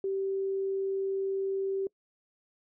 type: tone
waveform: sine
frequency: 388.2 Hz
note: G4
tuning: 17 cents flat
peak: -28 dBFS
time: 0.04-1.87 s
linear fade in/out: 2 ms
effects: noise-tail reverb RT60 0.1 s tail -24 dB re dry